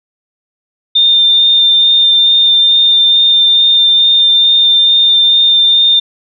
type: tone with vibrato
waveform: sine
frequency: 3611 Hz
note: A7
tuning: 44 cents sharp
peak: -5 dBFS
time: 0.95-6 s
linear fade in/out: 10 ms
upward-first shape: sine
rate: 2.3 Hz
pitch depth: 10 cents each way
effects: none